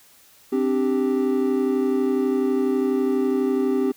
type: chord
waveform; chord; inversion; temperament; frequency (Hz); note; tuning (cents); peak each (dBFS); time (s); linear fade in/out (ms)
triangle; C suspended second; none; equal; 261.6 / 293.7 / 392; C4 / D4 / G4; 0 / 0 / 0; -20 / -25 / -20; 0.52-3.92; 10
effects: white hiss -53 dBFS RMS until 3.96 s